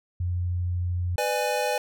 sine tone, 88.7 Hz, F2, 27 cents sharp, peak -24 dBFS, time 0.2-1.16 s, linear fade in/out 5 ms
square chord, G# diminished, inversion first, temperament just, 498.4 / 598 / 830.6 Hz, B4 / D5 / G#5, +16 / +31 / 0 cents, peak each -29 dBFS, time 1.18-1.78 s, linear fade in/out 2 ms
effects none

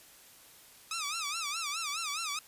10% pulse tone with vibrato, 1244.5 Hz, D#6, in tune, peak -25 dBFS, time 0.91-2.39 s, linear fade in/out 2 ms, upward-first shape sine, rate 4.8 Hz, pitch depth 160 cents each way, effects white hiss -56 dBFS RMS until 2.47 s + resampled to 32000 Hz

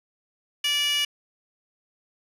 15% pulse tone with high-pass filter, 581 Hz, D5, 19 cents flat, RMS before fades -24 dBFS, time 0.64-1.05 s, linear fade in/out 5 ms, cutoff 3000 Hz, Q 5.9, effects resampled to 32000 Hz

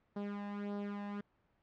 sawtooth tone with flanger, 203.6 Hz, G#3, 34 cents flat, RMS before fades -41 dBFS, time 0.16-1.21 s, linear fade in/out 5 ms, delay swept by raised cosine 0.2 to 1.14 ms, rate 1.7 Hz, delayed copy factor +0.7, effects pink hiss -75 dBFS RMS until 1.62 s + low-pass 2000 Hz 12 dB/octave

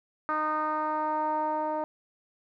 10% pulse tone with low-pass filter sweep, 307.7 Hz, D#4, 19 cents flat, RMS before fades -29 dBFS, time 0.29-1.84 s, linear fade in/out 0 ms, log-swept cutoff 1300 to 790 Hz, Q 4, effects none

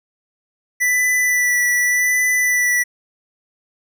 square tone with vibrato, 1975.5 Hz, B6, in tune, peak -15 dBFS, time 0.8-2.84 s, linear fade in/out 20 ms, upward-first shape sine, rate 0.85 Hz, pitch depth 18 cents each way, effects none

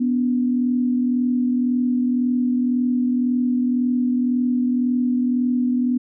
sine tone pair together, 246.9 / 288.8 Hz, B3 / D4, 0 / -29 cents, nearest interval minor third, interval 271 cents, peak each -17 / -27 dBFS, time 0-5.98 s, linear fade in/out 10 ms, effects none

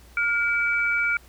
sine tone pair together, 1415 / 2299 Hz, F6 / D7, +22 / -37 cents, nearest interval minor sixth, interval 841 cents, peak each -23 dBFS, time 0.17-1.17 s, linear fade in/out 2 ms, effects added 60 Hz sine -49 dBFS peak until 1.28 s + pink hiss -54 dBFS RMS until 1.28 s

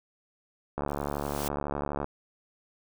click train, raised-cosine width 1 ms, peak -17 dBFS, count 92, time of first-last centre 0.78-2.044 s, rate 72 Hz
white noise with exponential growth, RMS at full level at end -34 dBFS, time 0.88-1.48 s, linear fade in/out 0 ms, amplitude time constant 130 ms
effects none

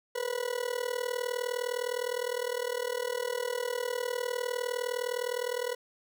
40% pulse tone with amplitude modulation, 490.2 Hz, B4, 13 cents flat, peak -26 dBFS, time 0.15-5.75 s, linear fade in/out 10 ms, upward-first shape sine, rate 39.7 Hz, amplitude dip 90%, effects none

